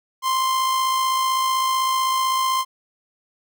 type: tone with amplitude modulation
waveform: 45% pulse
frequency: 1046.5 Hz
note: C6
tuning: in tune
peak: -17 dBFS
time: 0.22-2.65 s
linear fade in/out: 50 ms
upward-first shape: sine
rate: 55.8 Hz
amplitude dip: 30%
effects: none